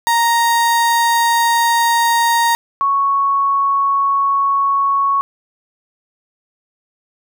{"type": "tone pair in turn", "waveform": ["35% pulse", "sine"], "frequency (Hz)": [932.3, 1108.7], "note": ["A#5", "C#6"], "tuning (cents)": [0, 0], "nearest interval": "minor third", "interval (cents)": 300, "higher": "second", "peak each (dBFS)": [-10, -12], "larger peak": "first", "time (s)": [[0.07, 2.55], [2.81, 5.21]], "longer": "first", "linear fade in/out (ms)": 0, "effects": []}